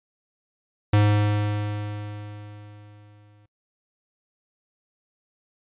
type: tone with exponential decay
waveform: square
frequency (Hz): 104.2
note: G#2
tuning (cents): +6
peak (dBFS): -15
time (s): 0.93-3.46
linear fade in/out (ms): 5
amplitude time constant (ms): 550
effects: noise-tail reverb RT60 0.1 s tail -25 dB re dry + resampled to 8000 Hz